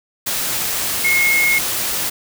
sine tone in noise, 2162 Hz, C#7, 44 cents flat, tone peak -13 dBFS, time 1.04-1.59 s, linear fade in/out 10 ms, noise white, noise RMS -21 dBFS, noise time 0.26-2.1 s, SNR +5 dB, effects none

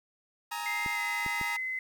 sawtooth chord, Ab suspended second, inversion none, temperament equal with one note detuned, 830.6 / 932.3 / 1271.4 Hz, Ab5 / Bb5 / Eb6, 0 / 0 / +37 cents, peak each -36 / -32 / -37 dBFS, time 0.51-1.57 s, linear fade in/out 10 ms
sine tone with pitch glide, 2096 to 2043 Hz, C7 to C7, +2 to -42 cents, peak -31 dBFS, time 0.66-1.79 s, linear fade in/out 2 ms, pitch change -44 cents, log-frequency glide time 0.93-1 s
clicks, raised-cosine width 3 ms, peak -27 dBFS, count 3, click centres 0.862 / 1.263 / 1.413 s
effects 10-bit

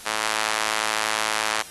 sawtooth tone with high-pass filter, 108.5 Hz, A2, 24 cents flat, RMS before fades -26 dBFS, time 0.05-1.63 s, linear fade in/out 20 ms, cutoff 1000 Hz, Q 0.77, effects white hiss -41 dBFS RMS until 1.7 s + AAC 32 kbps

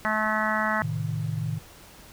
harmonic tone, 215.9 Hz, A3, 33 cents flat, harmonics 1 / 3 / 4 / 5 / 6 / 7 / 8 / 9, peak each -31 / -31 / -31 / -31 / -31 / -31 / -31 / -31 dBFS, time 0.05-0.82 s, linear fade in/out 0 ms
sine chord, A diminished, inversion none, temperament equal, 110 / 130.81 / 155.56 Hz, A2 / C3 / Eb3, 0 / 0 / 0 cents, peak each -30 / -34 / -29 dBFS, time 0.81-1.59 s, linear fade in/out 20 ms
effects pink hiss -49 dBFS RMS until 2.12 s

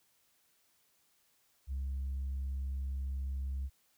sine tone, 67.3 Hz, C2, 49 cents sharp, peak -32 dBFS, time 1.67-3.7 s, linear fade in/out 50 ms, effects tanh soft clip ceiling -32 dBFS + white hiss -72 dBFS RMS until 3.97 s

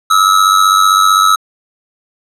square tone with amplitude modulation, 1292 Hz, E6, 35 cents flat, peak -4 dBFS, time 0.1-1.36 s, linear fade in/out 10 ms, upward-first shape sine, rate 95.6 Hz, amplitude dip 70%, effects low-pass 11000 Hz 12 dB/octave

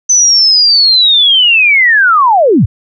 sine linear sweep, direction down, 6110 to 69.3 Hz, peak -4 dBFS, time 0.09-2.66 s, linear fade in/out 10 ms, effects none

